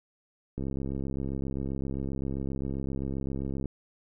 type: click train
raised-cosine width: 3 ms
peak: -21 dBFS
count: 209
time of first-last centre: 0.58-3.657 s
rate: 67.6 Hz
effects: none